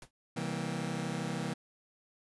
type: noise with exponential decay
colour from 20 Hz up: pink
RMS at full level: -43 dBFS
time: 0.02-0.11 s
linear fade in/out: 2 ms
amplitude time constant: 18 ms
type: chord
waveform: sawtooth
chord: C dominant seventh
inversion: none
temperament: just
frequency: 130.81 / 163.52 / 196.22 / 235.5 Hz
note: C3 / E3 / G3 / Bb3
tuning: 0 / -14 / +2 / +18 cents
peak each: -37 / -33 / -36 / -36 dBFS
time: 0.36-1.54 s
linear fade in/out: 10 ms
effects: resampled to 24000 Hz